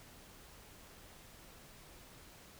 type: silence
effects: pink hiss -57 dBFS RMS until 2.59 s